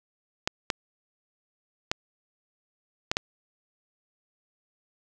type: clicks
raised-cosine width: 0.2 ms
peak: -7 dBFS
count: 5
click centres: 0.475 / 0.702 / 1.915 / 3.115 / 3.169 s
effects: none